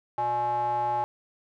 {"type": "tone with band-pass filter", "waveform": "square", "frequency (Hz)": 120.6, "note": "B2", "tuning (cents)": -41, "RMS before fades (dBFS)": -27, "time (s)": [0.18, 1.04], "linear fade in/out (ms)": 0, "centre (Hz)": 820, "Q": 8.8, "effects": []}